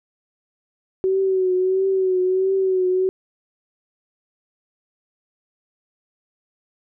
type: tone with vibrato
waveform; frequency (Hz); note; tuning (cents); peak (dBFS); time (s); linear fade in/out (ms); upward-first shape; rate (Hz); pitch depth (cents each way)
sine; 376; F#4; +28; -16; 1.04-3.09; 0; triangle; 1.5; 51
effects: none